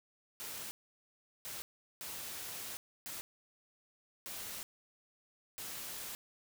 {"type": "noise bursts at uneven times", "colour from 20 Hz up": "white", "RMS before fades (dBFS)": -44, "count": 6, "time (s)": [[0.4, 0.71], [1.45, 1.62], [2.01, 2.77], [3.06, 3.21], [4.26, 4.63], [5.58, 6.15]], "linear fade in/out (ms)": 0, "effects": []}